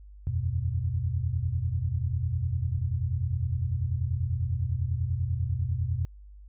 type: chord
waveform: sine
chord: E suspended second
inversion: none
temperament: equal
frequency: 82.41 / 92.5 / 123.47 Hz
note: E2 / F#2 / B2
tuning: 0 / 0 / 0 cents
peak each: -30 dBFS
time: 0.27-6.05 s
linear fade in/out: 0 ms
effects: added 50 Hz sine -45 dBFS peak until 6.48 s